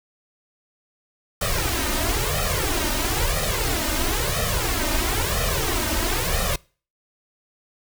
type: noise with flanger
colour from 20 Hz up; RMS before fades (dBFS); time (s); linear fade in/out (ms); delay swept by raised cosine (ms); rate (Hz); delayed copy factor
pink; -23; 1.41-6.56; 5; 1.6 to 3.3; 1; +0.9
effects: noise-tail reverb RT60 0.4 s tail -25 dB re dry